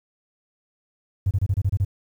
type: tone bursts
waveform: triangle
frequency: 96.9 Hz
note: G2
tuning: 20 cents flat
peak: -13 dBFS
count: 8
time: 1.26-1.849 s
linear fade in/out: 10 ms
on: 50 ms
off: 27 ms
effects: tanh soft clip ceiling -15 dBFS + 9-bit